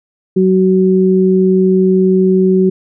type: tone pair together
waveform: sine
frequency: 187.3 / 374.6 Hz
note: F#3 / F#4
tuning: +21 / +21 cents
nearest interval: octave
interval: 1200 cents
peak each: -10 dBFS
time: 0.36-2.7 s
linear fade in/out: 10 ms
effects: none